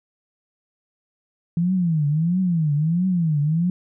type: tone with vibrato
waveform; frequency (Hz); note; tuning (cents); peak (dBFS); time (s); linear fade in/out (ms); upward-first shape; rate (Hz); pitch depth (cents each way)
sine; 164.81; E3; 0; -17; 1.57-3.7; 2; triangle; 1.5; 250
effects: none